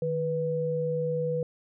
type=tone pair together; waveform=sine; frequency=154.8 / 491.5 Hz; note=D#3 / B4; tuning=-9 / -8 cents; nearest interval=octave + minor sixth; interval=2001 cents; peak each=-31 / -27 dBFS; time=0.02-1.43 s; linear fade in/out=2 ms; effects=none